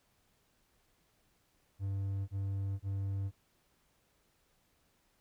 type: tone bursts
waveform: triangle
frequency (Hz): 98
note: G2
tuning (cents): 0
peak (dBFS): -31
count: 3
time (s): 1.79-3.314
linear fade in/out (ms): 50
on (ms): 490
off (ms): 27
effects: pink hiss -73 dBFS RMS until 5.2 s